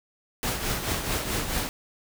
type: noise with tremolo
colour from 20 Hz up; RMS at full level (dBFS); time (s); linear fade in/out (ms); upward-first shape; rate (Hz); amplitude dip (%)
pink; -26; 0.43-1.69; 0; triangle; 4.6; 60
effects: none